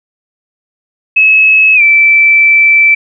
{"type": "tone with pitch glide", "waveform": "sine", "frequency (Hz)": [2581, 2326], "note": ["E7", "D7"], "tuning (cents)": [-37, -17], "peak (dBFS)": -3, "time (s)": [1.16, 2.95], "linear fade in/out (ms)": 10, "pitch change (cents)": -180, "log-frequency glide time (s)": [1.75, 1.82], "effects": []}